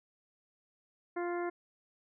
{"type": "harmonic tone", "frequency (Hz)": 349.2, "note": "F4", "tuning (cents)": 0, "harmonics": [1, 2, 3, 4, 5, 6], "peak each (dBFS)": [-34, -40, -44, -46, -48, -50], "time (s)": [1.16, 1.5], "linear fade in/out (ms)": 10, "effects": []}